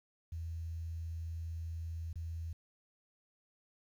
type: tone with dropouts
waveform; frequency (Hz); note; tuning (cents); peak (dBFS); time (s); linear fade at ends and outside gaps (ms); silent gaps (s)
sine; 82.41; E2; 0; -38; 0.32-2.53; 5; 2.13-2.156
effects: 11-bit